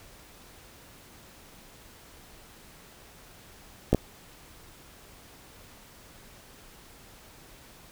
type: clicks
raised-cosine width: 2 ms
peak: -7 dBFS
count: 2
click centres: 3.93 / 3.947 s
effects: pink hiss -52 dBFS RMS until 7.91 s